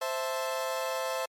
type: chord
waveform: 30% pulse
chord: A minor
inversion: first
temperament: equal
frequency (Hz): 523.3 / 659.3 / 880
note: C5 / E5 / A5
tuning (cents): 0 / 0 / 0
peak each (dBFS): -30 / -32 / -35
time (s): 0.01-1.26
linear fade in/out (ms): 10
effects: MP3 64 kbps